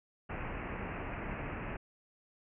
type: low-pass noise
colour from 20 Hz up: pink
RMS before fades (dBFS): -40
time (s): 0.29-1.77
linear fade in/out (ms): 10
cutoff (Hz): 2700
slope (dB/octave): 96
effects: none